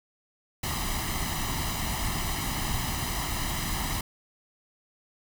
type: noise with comb filter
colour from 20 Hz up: pink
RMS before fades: -30 dBFS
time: 0.63-4.01 s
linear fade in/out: 5 ms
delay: 1 ms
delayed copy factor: +0.7
effects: none